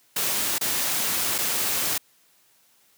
white noise with dropouts, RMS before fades -25 dBFS, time 0.16-1.98 s, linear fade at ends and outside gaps 5 ms, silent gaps 0.583-0.61 / 1.382-1.385 s, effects white hiss -61 dBFS RMS until 2.97 s + high-pass 100 Hz 12 dB/octave

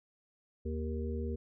harmonic tone, 78 Hz, D#2, 5 cents sharp, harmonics 1 / 3 / 5 / 6, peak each -35 / -40 / -42 / -43 dBFS, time 0.65-1.36 s, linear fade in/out 10 ms, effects none

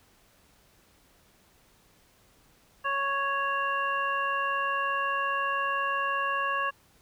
harmonic tone, 554.4 Hz, C#5, in tune, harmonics 1 / 2 / 3 / 5, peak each -37 / -28 / -31 / -36 dBFS, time 2.84-6.71 s, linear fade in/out 20 ms, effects pink hiss -62 dBFS RMS until 7.01 s

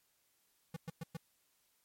square tone bursts, 163.9 Hz, E3, 10 cents flat, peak -40 dBFS, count 4, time 0.74-1.17 s, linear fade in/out 5 ms, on 25 ms, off 110 ms, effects white hiss -75 dBFS RMS until 1.84 s + MP3 64 kbps

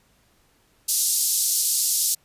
white band-pass noise, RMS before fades -22 dBFS, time 0.88-2.15 s, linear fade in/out 10 ms, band 4700 to 13000 Hz, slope 24 dB/octave, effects pink hiss -62 dBFS RMS until 2.24 s + resampled to 32000 Hz

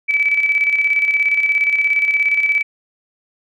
sine tone with tremolo, 2300 Hz, D7, 37 cents flat, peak -11 dBFS, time 0.08-2.63 s, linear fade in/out 20 ms, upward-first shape square, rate 17 Hz, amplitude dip 50%, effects none

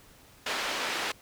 white band-pass noise, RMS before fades -32 dBFS, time 0.46-1.12 s, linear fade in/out 5 ms, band 320 to 3200 Hz, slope 12 dB/octave, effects pink hiss -56 dBFS RMS until 1.21 s

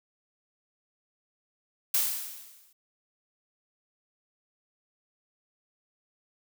blue noise with exponential decay, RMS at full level -23 dBFS, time 1.94-2.73 s, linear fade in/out 5 ms, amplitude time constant 170 ms, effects none

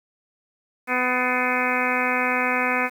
harmonic tone with a mistuned harmonic, 250.7 Hz, B3, 26 cents sharp, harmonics 1 / 2 / 3 / 4 / 5 / 6 / 7 / 8 / 9 / 10, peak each -29 / -29 / -29 / -29 / -29 / -29 / -29 / -29 / -29 / -29 dBFS, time 0.87-2.9 s, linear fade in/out 50 ms, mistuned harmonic 8, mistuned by +68 cents, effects 8-bit

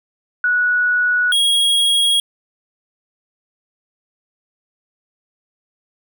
sine / square tone pair in turn, 1468 / 3296 Hz, F#6 / G#7, -14 / -14 cents, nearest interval octave + major second, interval 1400 cents, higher second, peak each -13 dBFS, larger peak neither, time 0.44-1.32 / 1.32-2.2 s, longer neither, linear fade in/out 2 ms, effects none

